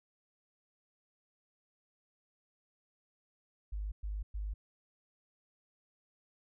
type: tone bursts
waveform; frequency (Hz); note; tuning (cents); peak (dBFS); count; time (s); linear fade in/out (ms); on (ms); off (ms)
sine; 51.2; G#1; -24; -35; 3; 3.72-4.54; 10; 200; 110
effects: none